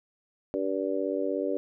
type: harmonic tone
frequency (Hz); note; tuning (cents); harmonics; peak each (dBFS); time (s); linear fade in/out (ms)
96.5; G2; -27; 3 / 4 / 5 / 6; -32 / -32 / -32 / -32; 0.54-1.57; 0
effects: none